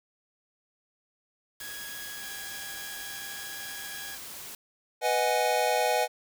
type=noise; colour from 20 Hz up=white; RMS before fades=-42 dBFS; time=1.6-4.55 s; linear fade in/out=2 ms
type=tone; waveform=sawtooth; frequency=1661.2 Hz; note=G#6; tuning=in tune; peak=-37 dBFS; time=1.61-4.15 s; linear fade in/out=0 ms
type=tone with tremolo; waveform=5% pulse; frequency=791 Hz; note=G5; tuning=15 cents sharp; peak=-32 dBFS; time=2.22-4.18 s; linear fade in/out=10 ms; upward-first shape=triangle; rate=13 Hz; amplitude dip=25%
type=chord; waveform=square; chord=G# minor seventh; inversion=first; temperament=equal; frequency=493.9 / 622.3 / 740 / 830.6 Hz; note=B4 / D#5 / F#5 / G#5; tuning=0 / 0 / 0 / 0 cents; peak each=-30 dBFS; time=5.01-6.08 s; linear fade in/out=50 ms
effects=none